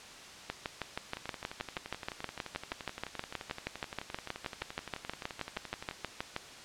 two click trains, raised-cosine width 0.3 ms, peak -18 / -24 dBFS, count 38 / 56, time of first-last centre 0.5-6.364 / 1.17-5.911 s, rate 6.31 / 11.6 Hz, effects white hiss -49 dBFS RMS until 6.64 s + low-pass 6000 Hz 12 dB/octave

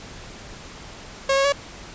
sawtooth tone with pitch steps, 544 / 548 / 565 Hz, C#5 / C#5 / C#5, -33 / -20 / +33 cents, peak -13 dBFS, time 1.29-1.524 s, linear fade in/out 5 ms, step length 78 ms, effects pink hiss -40 dBFS RMS until 1.94 s + resampled to 16000 Hz

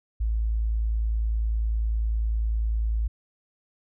sine tone, 55 Hz, A1, in tune, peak -22 dBFS, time 0.2-3.08 s, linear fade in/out 10 ms, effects none

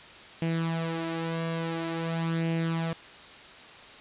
sawtooth tone with flanger, 164.81 Hz, E3, in tune, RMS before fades -30 dBFS, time 0.42-2.93 s, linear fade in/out 2 ms, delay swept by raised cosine 0.39 to 4.29 ms, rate 0.48 Hz, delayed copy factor +0.6, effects white hiss -47 dBFS RMS until 4 s + resampled to 8000 Hz

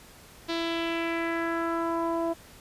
sawtooth tone with low-pass filter sweep, 333.3 Hz, E4, 19 cents sharp, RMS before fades -29 dBFS, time 0.48-2.34 s, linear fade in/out 20 ms, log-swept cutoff 4200 to 770 Hz, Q 2.8, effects pink hiss -51 dBFS RMS until 2.6 s + resampled to 32000 Hz

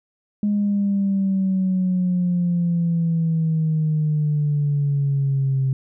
sine exponential sweep, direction down, 207.7 to 132.6 Hz, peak -16 dBFS, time 0.43-5.73 s, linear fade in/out 2 ms, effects tanh soft clip ceiling -13 dBFS

